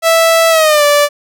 sawtooth tone with pitch glide, 658 to 582.8 Hz, E5 to D5, -3 to -13 cents, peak -3 dBFS, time 0.02-1.09 s, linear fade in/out 50 ms, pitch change -210 cents, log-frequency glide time 0.5-0.84 s, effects none

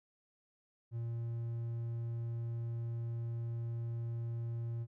triangle tone, 116.54 Hz, A#2, in tune, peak -34 dBFS, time 0.91-4.87 s, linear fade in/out 50 ms, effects none

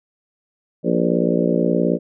harmonic tone with a mistuned harmonic, 58.8 Hz, A#1, 16 cents sharp, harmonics 3 / 4 / 5 / 6 / 7 / 8 / 9 / 10, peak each -21 / -22 / -23 / -24 / -24 / -25 / -26 / -26 dBFS, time 0.83-1.99 s, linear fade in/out 50 ms, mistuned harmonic 8, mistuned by +40 cents, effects none

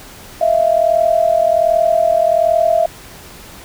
sine tone pair together, 641 / 682.3 Hz, E5 / F5, -49 / -41 cents, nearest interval minor second, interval 108 cents, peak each -13 dBFS, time 0.41-2.86 s, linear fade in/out 5 ms, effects pink hiss -37 dBFS RMS until 3.64 s

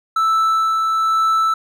triangle tone with tremolo, 1318.5 Hz, E6, in tune, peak -11 dBFS, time 0.16-1.54 s, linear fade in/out 5 ms, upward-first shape sine, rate 1.1 Hz, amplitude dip 25%, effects none

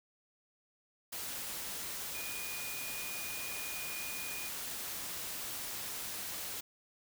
sine tone in noise, 2452 Hz, D#7, 26 cents flat, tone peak -44 dBFS, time 2.14-4.49 s, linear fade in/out 10 ms, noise white, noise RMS -41 dBFS, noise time 1.12-6.61 s, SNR -6 dB, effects none

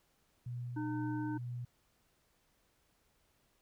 sine tone with tremolo, 121.9 Hz, B2, 22 cents flat, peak -38 dBFS, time 0.46-1.65 s, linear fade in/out 5 ms, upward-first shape sine, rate 2.1 Hz, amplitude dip 25%
harmonic tone, 304.2 Hz, D#4, 39 cents flat, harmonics 1 / 3 / 5, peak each -36 / -46 / -50 dBFS, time 0.76-1.38 s, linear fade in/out 10 ms
effects pink hiss -74 dBFS RMS until 3.61 s

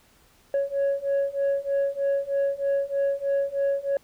sine beating tone pair, 554.4 / 557.6 Hz, C#5 / C#5, 0 / +10 cents, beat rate 3.2 Hz, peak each -24 / -23 dBFS, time 0.54-3.97 s, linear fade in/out 2 ms, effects tanh soft clip ceiling -19 dBFS + pink hiss -59 dBFS RMS until 4.03 s

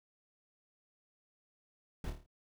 brown noise with echo, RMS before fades -39 dBFS, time 2.04-2.1 s, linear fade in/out 2 ms, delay 27 ms, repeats 6, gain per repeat -5 dB, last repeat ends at 2.262 s, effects none

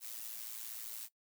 blue noise with amplitude modulation, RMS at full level -42 dBFS, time 0-1.09 s, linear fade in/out 50 ms, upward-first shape sine, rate 113 Hz, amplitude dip 70%, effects noise-tail reverb RT60 0.1 s tail -18 dB re dry

